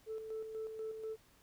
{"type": "tone with tremolo", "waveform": "sine", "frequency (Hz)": 439.9, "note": "A4", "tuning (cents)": 0, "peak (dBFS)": -37, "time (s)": [0.06, 1.17], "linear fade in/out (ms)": 50, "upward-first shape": "square", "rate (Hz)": 4.1, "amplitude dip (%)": 50, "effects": ["tanh soft clip ceiling -36 dBFS", "pink hiss -67 dBFS RMS until 1.42 s"]}